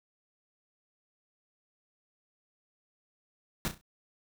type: noise with echo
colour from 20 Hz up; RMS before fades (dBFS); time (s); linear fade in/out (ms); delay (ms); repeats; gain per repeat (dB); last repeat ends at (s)
pink; -31; 3.65-3.68; 0; 33; 4; -9; 3.812
effects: none